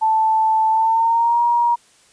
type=tone with pitch glide; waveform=sine; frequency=880 to 948.6 Hz; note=A5 to A#5; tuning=0 to +30 cents; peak=-13 dBFS; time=0.01-1.76 s; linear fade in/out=20 ms; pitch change=+130 cents; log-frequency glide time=0.7-1.41 s; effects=white hiss -53 dBFS RMS until 2.12 s + resampled to 22050 Hz